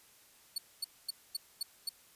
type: tone bursts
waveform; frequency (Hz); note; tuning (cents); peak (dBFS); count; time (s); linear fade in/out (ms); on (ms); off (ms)
sawtooth; 4435; C#8; 0; -30; 6; 0.56-1.892; 5; 22; 240
effects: white hiss -62 dBFS RMS until 2.15 s + resampled to 32000 Hz